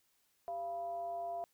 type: tone with frequency modulation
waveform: sine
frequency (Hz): 687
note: F5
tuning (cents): -29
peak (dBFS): -37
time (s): 0.48-1.44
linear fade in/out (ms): 0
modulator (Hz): 294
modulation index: 0.37
effects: white hiss -75 dBFS RMS until 1.53 s

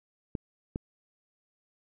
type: clicks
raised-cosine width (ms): 3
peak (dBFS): -19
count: 2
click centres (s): 0.352 / 0.759
effects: none

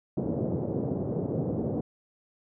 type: band-pass noise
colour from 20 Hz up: pink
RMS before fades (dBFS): -30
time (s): 0.17-1.81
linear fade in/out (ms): 5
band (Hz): 110 to 540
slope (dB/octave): 24
effects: none

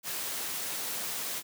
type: noise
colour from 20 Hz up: white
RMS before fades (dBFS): -35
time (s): 0.03-1.43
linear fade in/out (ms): 50
effects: high-pass 150 Hz 12 dB/octave

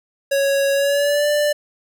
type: tone with pitch glide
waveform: square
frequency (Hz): 554 to 590.3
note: C#5 to D5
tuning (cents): -1 to +9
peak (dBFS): -16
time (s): 0.31-1.53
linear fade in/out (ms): 10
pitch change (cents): +110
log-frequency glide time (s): 0.73-1.28
effects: none

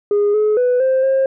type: tone with pitch steps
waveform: sine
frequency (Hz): 411 / 425.6 / 495.9 / 524 / 534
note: G#4 / G#4 / B4 / C5 / C5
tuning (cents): -18 / +42 / +7 / +2 / +35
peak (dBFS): -10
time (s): 0.11-1.26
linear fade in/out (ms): 2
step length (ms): 230
effects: tanh soft clip ceiling -10 dBFS

